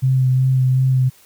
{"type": "tone with vibrato", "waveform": "sine", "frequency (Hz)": 130, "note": "C3", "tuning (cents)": -11, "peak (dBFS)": -12, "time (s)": [0.02, 1.1], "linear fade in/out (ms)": 20, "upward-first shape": "sine", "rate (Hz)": 2.7, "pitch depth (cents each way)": 18, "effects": ["white hiss -50 dBFS RMS until 1.25 s"]}